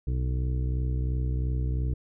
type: harmonic tone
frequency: 62.9 Hz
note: B1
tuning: 32 cents sharp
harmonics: 1 / 2 / 3 / 4 / 5 / 6 / 7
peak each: -26 / -30 / -45 / -46 / -42 / -51 / -46 dBFS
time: 0.07-1.94 s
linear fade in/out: 5 ms
effects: none